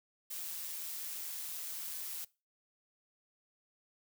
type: noise with amplitude modulation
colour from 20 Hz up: blue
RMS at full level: -40 dBFS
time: 0.3-2.25 s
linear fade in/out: 10 ms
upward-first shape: sine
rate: 162 Hz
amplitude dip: 40%
effects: noise-tail reverb RT60 0.3 s tail -22 dB re dry